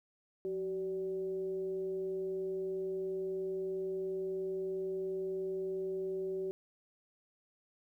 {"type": "tone with frequency modulation", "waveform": "sine", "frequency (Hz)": 380, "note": "F#4", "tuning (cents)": 46, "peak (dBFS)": -34, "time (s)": [0.45, 6.51], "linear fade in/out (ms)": 0, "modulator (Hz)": 203, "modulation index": 0.34, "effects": ["12-bit"]}